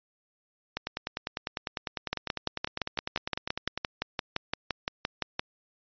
two click trains, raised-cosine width 0.2 ms, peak -10 / -13 dBFS, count 20 / 31, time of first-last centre 2.13-5.395 / 0.77-3.776 s, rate 5.82 / 9.98 Hz, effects resampled to 11025 Hz

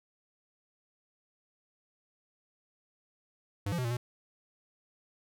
square tone with pitch steps, 100.3 / 172.2 / 126.4 / 117.3 / 122.1 Hz, G2 / F3 / B2 / A#2 / B2, +40 / -24 / +41 / +11 / -19 cents, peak -31 dBFS, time 3.66-3.97 s, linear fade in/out 5 ms, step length 62 ms, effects none

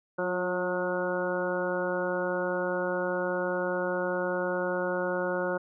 harmonic tone with a mistuned harmonic, 181 Hz, F#3, 38 cents flat, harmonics 1 / 2 / 3 / 4 / 5 / 6 / 7 / 8, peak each -37 / -33 / -30 / -41 / -38 / -42 / -41 / -35 dBFS, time 0.18-5.58 s, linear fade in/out 10 ms, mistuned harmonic 2, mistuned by -25 cents, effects none

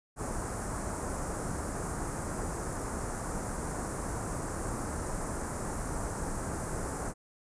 pink band-stop noise, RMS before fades -35 dBFS, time 0.16-7.14 s, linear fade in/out 50 ms, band 1500 to 7400 Hz, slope 24 dB/octave, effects resampled to 22050 Hz

